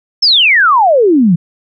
sine exponential sweep, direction down, 5440 to 158.9 Hz, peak -5 dBFS, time 0.22-1.36 s, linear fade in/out 10 ms, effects none

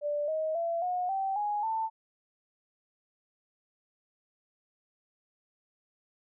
sine tone with pitch steps, 587.3 / 629.5 / 674.6 / 723.1 / 774.9 / 830.6 / 890.2 Hz, D5 / D#5 / E5 / F#5 / G5 / G#5 / A5, 0 / +20 / +40 / -40 / -20 / 0 / +20 cents, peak -28 dBFS, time 0.01-1.9 s, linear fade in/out 50 ms, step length 270 ms, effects none

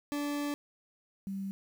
40% pulse / sine tone pair in turn, 290 / 194.95 Hz, D4 / G3, -22 / -9 cents, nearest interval perfect fifth, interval 687 cents, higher first, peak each -31 / -34 dBFS, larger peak first, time 0.12-0.54 / 1.27-1.51 s, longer first, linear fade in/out 0 ms, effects 10-bit

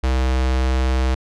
square tone with notch filter, 64.3 Hz, C2, 30 cents flat, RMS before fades -18 dBFS, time 0.03-1.15 s, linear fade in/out 10 ms, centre 150 Hz, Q 1, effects low-pass 6000 Hz 12 dB/octave

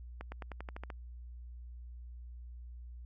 accelerating click train, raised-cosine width 0.5 ms, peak -28 dBFS, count 9, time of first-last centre 0.21-0.902 s, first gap 110 ms, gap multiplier 0.93, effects added 60 Hz sine -45 dBFS peak until 3.05 s

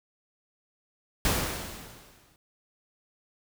pink noise with exponential decay, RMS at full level -24 dBFS, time 1.25-2.36 s, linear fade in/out 1 ms, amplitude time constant 240 ms, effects none

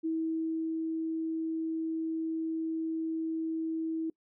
sine tone with ADSR envelope, 322.9 Hz, E4, 36 cents flat, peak -28 dBFS, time 0.03-4.1 s, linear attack 25 ms, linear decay 680 ms, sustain -2 dB, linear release 4 ms, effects noise-tail reverb RT60 0.1 s tail -24 dB re dry

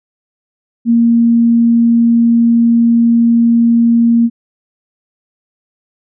sine tone, 233.1 Hz, A#3, in tune, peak -6 dBFS, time 0.85-4.3 s, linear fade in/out 50 ms, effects none

